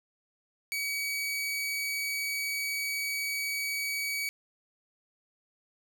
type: tone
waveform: sawtooth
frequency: 2268 Hz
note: C#7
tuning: 39 cents sharp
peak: -27 dBFS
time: 0.72-4.29 s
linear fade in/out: 0 ms
effects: none